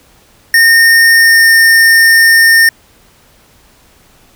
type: tone with pitch glide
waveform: square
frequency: 1832 to 1820.4 Hz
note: A#6 to A#6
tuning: -31 to -42 cents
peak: -4 dBFS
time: 0.54-2.69 s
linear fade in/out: 2 ms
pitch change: -11 cents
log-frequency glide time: 1.13-1.49 s
effects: pink hiss -46 dBFS RMS until 4.35 s

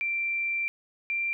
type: tone pair in turn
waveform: sine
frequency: 2355 / 2365 Hz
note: D7 / D7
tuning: +4 / +12 cents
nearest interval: unison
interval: 8 cents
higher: second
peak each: -26 dBFS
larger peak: neither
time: 0.01-0.68 / 1.1-1.33 s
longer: first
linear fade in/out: 0 ms
effects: none

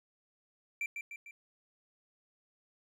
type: tone with echo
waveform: triangle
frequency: 2349 Hz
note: D7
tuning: in tune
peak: -31 dBFS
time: 0.81-0.86 s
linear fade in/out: 2 ms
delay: 150 ms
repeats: 3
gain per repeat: -5 dB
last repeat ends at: 1.31 s
effects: none

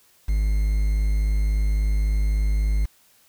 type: tone with quantisation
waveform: triangle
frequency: 51.8 Hz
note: G#1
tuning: 4 cents flat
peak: -16 dBFS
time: 0.28-2.86 s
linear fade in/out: 10 ms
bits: 7
effects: white hiss -58 dBFS RMS until 3.28 s

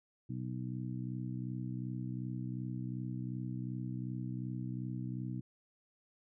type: harmonic tone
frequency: 62.7 Hz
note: B1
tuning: 27 cents sharp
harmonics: 2 / 3 / 4 / 5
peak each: -39 / -43 / -45 / -47 dBFS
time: 0.29-5.41 s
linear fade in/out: 10 ms
effects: none

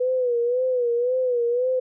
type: tone with vibrato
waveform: sine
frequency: 492.6 Hz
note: B4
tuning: 5 cents flat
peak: -19 dBFS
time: 0-1.8 s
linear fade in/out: 10 ms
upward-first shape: sine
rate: 1.9 Hz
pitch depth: 79 cents each way
effects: none

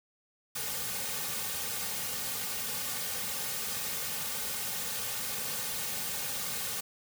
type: noise with comb filter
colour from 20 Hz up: white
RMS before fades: -35 dBFS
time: 0.55-6.81 s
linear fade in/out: 10 ms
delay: 3 ms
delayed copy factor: -1
effects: none

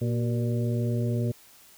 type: harmonic tone with a mistuned harmonic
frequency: 118.3 Hz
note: A#2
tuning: 26 cents sharp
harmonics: 1 / 2 / 3 / 4 / 5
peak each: -25 / -31 / -35 / -37 / -39 dBFS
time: 0.01-1.32 s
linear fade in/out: 10 ms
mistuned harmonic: 3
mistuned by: +75 cents
effects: white hiss -54 dBFS RMS until 1.77 s

